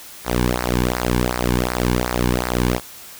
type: tone with flanger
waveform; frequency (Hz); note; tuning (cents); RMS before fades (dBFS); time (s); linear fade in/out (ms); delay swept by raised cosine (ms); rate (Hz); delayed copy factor
sawtooth; 61.2; B1; -15; -20; 0.24-2.81; 50; 0.29 to 1.59; 2.7; -0.85
effects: white hiss -39 dBFS RMS until 3.19 s